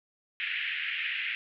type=band-pass noise; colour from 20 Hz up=white; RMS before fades=-33 dBFS; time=0.4-1.35 s; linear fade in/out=0 ms; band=1700 to 2900 Hz; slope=48 dB/octave; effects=none